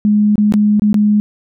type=tone with dropouts; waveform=sine; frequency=209.1 Hz; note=G#3; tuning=12 cents sharp; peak=-8 dBFS; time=0.05-1.2 s; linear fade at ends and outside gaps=0 ms; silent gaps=0.356-0.38 / 0.523-0.539 / 0.796-0.82 / 0.93-0.943 s; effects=none